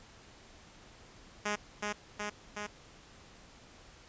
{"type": "tone with echo", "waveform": "5% pulse", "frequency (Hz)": 207.9, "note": "G#3", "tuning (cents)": 2, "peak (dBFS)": -20, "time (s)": [1.45, 1.56], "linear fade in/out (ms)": 10, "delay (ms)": 370, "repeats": 3, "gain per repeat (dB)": -2, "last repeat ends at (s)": 2.67, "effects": ["pink hiss -56 dBFS RMS until 4.08 s", "resampled to 16000 Hz"]}